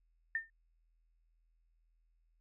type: tone with exponential decay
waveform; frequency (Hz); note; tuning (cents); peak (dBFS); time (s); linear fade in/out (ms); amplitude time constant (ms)
sine; 1809; A6; +48; -29; 0.35-0.5; 2; 32
effects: added 41 Hz sine -70 dBFS peak until 2.4 s